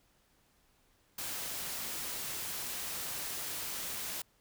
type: noise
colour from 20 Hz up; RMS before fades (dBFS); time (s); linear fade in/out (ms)
white; -39; 1.18-4.22; 5
effects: pink hiss -70 dBFS RMS until 4.4 s